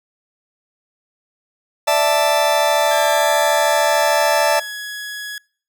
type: chord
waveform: 40% pulse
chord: D suspended second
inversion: none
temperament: just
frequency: 587.3 / 660.7 / 881 Hz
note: D5 / E5 / A5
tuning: 0 / +4 / +2 cents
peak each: -17 dBFS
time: 1.87-4.6 s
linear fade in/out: 10 ms
type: tone with pitch glide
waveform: sawtooth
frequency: 1627 to 1677.6 Hz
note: G#6 to G#6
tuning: -36 to +17 cents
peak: -23 dBFS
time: 2.91-5.38 s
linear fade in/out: 2 ms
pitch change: +53 cents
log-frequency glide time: 3.12-3.31 s
effects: noise-tail reverb RT60 0.5 s tail -26 dB re dry